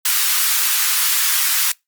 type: high-pass noise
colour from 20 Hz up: white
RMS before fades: -17 dBFS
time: 0.05-1.72 s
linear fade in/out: 5 ms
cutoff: 1100 Hz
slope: 24 dB/octave
effects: noise-tail reverb RT60 0.2 s tail -26 dB re dry + Opus 32 kbps